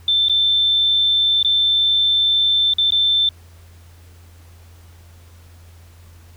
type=tone with dropouts; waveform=sine; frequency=3549 Hz; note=A7; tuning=14 cents sharp; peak=-13 dBFS; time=0.08-3.29 s; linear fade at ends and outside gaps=2 ms; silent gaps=0.285-0.296 / 1.429-1.447 / 2.737-2.783 / 2.906-2.921 s; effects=added 85 Hz sine -42 dBFS peak until 6.36 s + pink hiss -52 dBFS RMS until 6.36 s